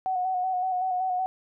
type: tone with vibrato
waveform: sine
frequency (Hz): 740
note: F#5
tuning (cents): 0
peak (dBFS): -24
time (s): 0.06-1.26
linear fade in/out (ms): 0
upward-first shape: square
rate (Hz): 5.3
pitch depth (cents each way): 29
effects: none